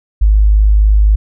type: tone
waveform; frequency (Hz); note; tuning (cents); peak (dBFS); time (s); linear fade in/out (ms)
sine; 51.91; G#1; 0; -5; 0.21-1.16; 10
effects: none